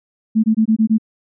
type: tone bursts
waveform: sine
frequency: 220 Hz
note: A3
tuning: in tune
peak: -10 dBFS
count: 6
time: 0.35-0.983 s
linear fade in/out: 20 ms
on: 88 ms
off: 21 ms
effects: none